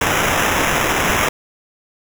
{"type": "noise with sample-and-hold", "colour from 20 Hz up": "blue", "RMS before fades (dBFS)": -17, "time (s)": [0.01, 1.29], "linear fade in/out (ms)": 5, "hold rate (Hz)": 4410, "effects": []}